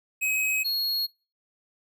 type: tone pair in turn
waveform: square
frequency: 2541 / 4309 Hz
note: D#7 / C#8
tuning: +36 / -50 cents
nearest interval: major sixth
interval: 914 cents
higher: second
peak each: -24 / -25 dBFS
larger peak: first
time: 0.21-0.64 / 0.64-1.07 s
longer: neither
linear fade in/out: 20 ms
effects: noise-tail reverb RT60 0.3 s tail -22 dB re dry